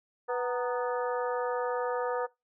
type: harmonic tone with a mistuned harmonic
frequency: 246.9 Hz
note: B3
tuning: in tune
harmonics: 2 / 3 / 4 / 5 / 6 / 7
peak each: -30 / -37 / -36 / -38 / -44 / -43 dBFS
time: 0.28-2.27 s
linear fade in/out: 20 ms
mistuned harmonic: 4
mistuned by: -100 cents
effects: noise-tail reverb RT60 0.2 s tail -21 dB re dry